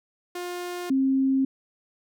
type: tone pair in turn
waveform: sawtooth / sine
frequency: 354.8 / 267.3 Hz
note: F4 / C4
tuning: +27 / +37 cents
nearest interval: perfect fourth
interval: 490 cents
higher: first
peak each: -27 / -19 dBFS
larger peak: second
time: 0.35-0.9 / 0.9-1.45 s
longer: neither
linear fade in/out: 5 ms
effects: none